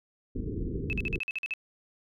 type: low-pass noise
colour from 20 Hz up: pink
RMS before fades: -33 dBFS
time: 0.35-1.19 s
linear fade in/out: 10 ms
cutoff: 460 Hz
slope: 96 dB/octave
type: tone bursts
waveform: sine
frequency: 2600 Hz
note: E7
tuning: 24 cents flat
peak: -29 dBFS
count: 9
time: 0.9-1.537 s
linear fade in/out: 0 ms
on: 29 ms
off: 47 ms
effects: none